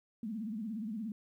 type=tone with vibrato; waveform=sine; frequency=217.6 Hz; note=A3; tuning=19 cents flat; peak=-36 dBFS; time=0.23-1.12 s; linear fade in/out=2 ms; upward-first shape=sine; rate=17 Hz; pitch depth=140 cents each way; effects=12-bit

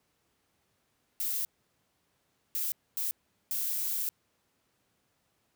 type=noise bursts at uneven times; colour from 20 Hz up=violet; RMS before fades=-32 dBFS; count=4; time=1.2-1.45 / 2.55-2.72 / 2.97-3.11 / 3.51-4.09 s; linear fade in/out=0 ms; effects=pink hiss -74 dBFS RMS until 5.55 s + high-pass 80 Hz 12 dB/octave

